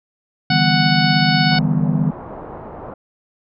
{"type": "harmonic tone", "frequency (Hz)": 740, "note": "F#5", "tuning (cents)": 0, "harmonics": [1, 2, 3, 4, 5, 6, 7], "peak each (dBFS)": [-20, -21, -24, -26, -27, -22, -28], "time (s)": [0.5, 1.59], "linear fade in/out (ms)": 5}
{"type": "chord", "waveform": "sine", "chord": "E minor seventh", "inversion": "third", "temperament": "just", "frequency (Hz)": [148.33, 164.81, 197.78, 247.2], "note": ["D3", "E3", "G3", "B3"], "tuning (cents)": [18, 0, 16, 2], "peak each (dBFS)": [-19, -19, -21, -22], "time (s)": [0.5, 2.11], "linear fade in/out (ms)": 5}
{"type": "low-pass noise", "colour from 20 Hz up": "white", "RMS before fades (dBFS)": -33, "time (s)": [1.51, 2.94], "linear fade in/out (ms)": 5, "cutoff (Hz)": 940, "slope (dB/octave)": 24}
{"effects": []}